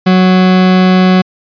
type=tone; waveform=40% pulse; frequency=185 Hz; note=F#3; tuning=in tune; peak=-4 dBFS; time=0.06-1.22 s; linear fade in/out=10 ms; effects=resampled to 11025 Hz